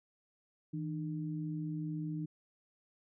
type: tone pair together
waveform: sine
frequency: 160.14 / 302.3 Hz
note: E3 / D#4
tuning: -50 / -50 cents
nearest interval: major seventh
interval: 1100 cents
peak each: -37 / -40 dBFS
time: 0.73-2.26 s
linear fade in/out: 10 ms
effects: none